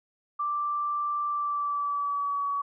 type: tone with pitch glide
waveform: sine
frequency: 1174.7 to 1132.7 Hz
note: D6 to C#6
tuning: 0 to +37 cents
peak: -26 dBFS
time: 0.39-2.62 s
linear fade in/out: 10 ms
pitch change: -63 cents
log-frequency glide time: 1.27-2.48 s
effects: none